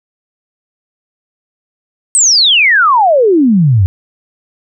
sine exponential sweep, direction down, 8540 to 87.31 Hz, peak -5 dBFS, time 2.15-3.86 s, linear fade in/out 0 ms, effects none

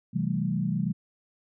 sine chord, A minor seventh, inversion first, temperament equal with one note detuned, 130.81 / 164.81 / 192.96 / 220 Hz, C3 / E3 / G3 / A3, 0 / 0 / -27 / 0 cents, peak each -32 / -29 / -29 / -33 dBFS, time 0.13-0.93 s, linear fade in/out 20 ms, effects none

